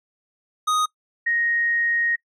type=tone pair in turn; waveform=square / sine; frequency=1246 / 1870.7 Hz; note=D#6 / A#6; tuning=+2 / +6 cents; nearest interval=perfect fifth; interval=704 cents; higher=second; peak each=-19 dBFS; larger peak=neither; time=0.67-0.86 / 1.26-2.16 s; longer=second; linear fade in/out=10 ms; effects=noise-tail reverb RT60 0.1 s tail -23 dB re dry + low-pass 10000 Hz 12 dB/octave